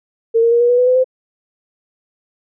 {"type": "tone with pitch steps", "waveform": "sine", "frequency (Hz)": [456.2, 464.2, 472.3, 480.5, 488.9, 497.5, 506.2, 515], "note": ["A#4", "A#4", "A#4", "B4", "B4", "B4", "B4", "C5"], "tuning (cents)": [-37, -7, 23, -48, -18, 13, 43, -28], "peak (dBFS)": -9, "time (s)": [0.34, 1.044], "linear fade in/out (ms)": 20, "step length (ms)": 88, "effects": []}